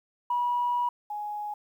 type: tone pair in turn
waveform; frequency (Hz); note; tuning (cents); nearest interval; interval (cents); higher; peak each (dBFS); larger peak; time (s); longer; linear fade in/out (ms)
sine; 970 / 834.8; B5 / G#5; -31 / +9; minor third; 260; first; -23 / -31; first; 0.3-0.89 / 1.1-1.54; first; 5
effects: tanh soft clip ceiling -19 dBFS + 10-bit

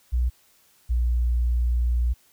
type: tone pair in turn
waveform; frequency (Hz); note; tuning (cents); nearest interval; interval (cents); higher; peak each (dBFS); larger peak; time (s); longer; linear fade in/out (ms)
sine; 61 / 59.92; B1 / A#1; -21 / +48; unison; 31; first; -19; neither; 0.12-0.3 / 0.89-2.14; second; 20
effects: white hiss -60 dBFS RMS until 2.32 s

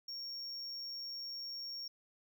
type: tone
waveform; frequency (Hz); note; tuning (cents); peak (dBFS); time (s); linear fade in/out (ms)
triangle; 5530; F8; -18; -40; 0.08-1.88; 5
effects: none

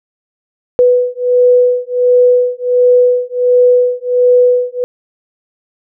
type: beating tone pair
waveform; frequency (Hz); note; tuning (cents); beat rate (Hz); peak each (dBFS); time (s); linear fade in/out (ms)
sine; 493.9 / 495.3; B4 / B4; 0 / +5; 1.4; -10; 0.79-4.84; 0
effects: none

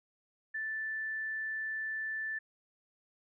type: tone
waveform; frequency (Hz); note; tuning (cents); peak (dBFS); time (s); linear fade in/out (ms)
sine; 1760; A6; 0; -34; 0.54-2.39; 10
effects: none

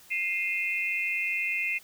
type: tone cluster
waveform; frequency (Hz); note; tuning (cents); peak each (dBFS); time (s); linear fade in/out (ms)
sine; 2103 / 2478 / 2667; C7 / D#7 / E7; +8 / -8 / +20; -30 / -31 / -32; 0.1-1.79; 20
effects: white hiss -54 dBFS RMS until 1.83 s

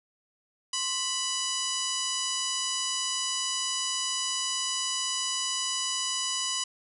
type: harmonic tone with a mistuned harmonic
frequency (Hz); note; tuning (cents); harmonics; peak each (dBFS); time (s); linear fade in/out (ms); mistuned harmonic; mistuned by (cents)
987.8; B5; 0; 1 / 2 / 3 / 4 / 5 / 6 / 7 / 8 / 9 / 10; -38 / -43 / -33 / -40 / -35 / -36 / -36 / -40 / -42 / -41; 0.73-6.64; 5; 1; +110
effects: none

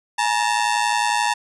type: ring-modulated tone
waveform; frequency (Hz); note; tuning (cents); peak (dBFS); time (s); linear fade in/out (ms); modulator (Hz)
sawtooth; 894; A5; +27; -11; 0.18-1.34; 10; 55.6
effects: resampled to 24000 Hz

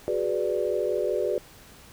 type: chord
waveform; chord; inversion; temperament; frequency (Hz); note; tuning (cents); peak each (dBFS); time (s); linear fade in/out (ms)
sine; G# half-diminished seventh; third; equal; 370 / 415.3 / 493.9 / 587.3; F#4 / G#4 / B4 / D5; 0 / 0 / 0 / 0; -29; 0.08-1.38; 0
effects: pink hiss -50 dBFS RMS until 1.92 s

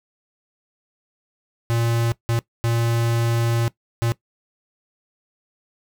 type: tone bursts at uneven times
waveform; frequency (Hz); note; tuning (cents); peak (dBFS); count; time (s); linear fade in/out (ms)
square; 116.54; A#2; 0; -19; 4; 1.7-2.12 / 2.29-2.39 / 2.64-3.68 / 4.02-4.12; 0
effects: noise-tail reverb RT60 0.1 s tail -19 dB re dry

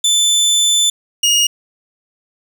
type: tone pair in turn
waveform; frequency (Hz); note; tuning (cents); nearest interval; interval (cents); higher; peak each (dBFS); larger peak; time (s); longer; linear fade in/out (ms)
25% pulse; 3520 / 2862; A7 / F7; 0 / +42; major third; 358; first; -7; neither; 0.04-0.9 / 1.23-1.47; first; 5
effects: none

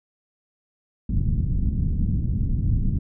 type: low-pass noise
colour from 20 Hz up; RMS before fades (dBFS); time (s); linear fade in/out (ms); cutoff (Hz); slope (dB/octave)
pink; -22; 1.09-2.99; 5; 200; 24
effects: none

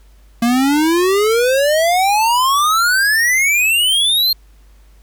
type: exponential sweep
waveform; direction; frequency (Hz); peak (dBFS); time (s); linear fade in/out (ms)
square; up; 230 to 4251; -12; 0.42-4.33; 5
effects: added 50 Hz sine -43 dBFS peak until 5.02 s + pink hiss -56 dBFS RMS until 5.02 s

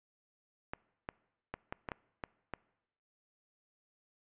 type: clicks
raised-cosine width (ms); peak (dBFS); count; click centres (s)
0.5; -23; 8; 0.735 / 1.089 / 1.54 / 1.725 / 1.888 / 1.918 / 2.238 / 2.537
effects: noise-tail reverb RT60 0.9 s tail -23 dB re dry + resampled to 8000 Hz

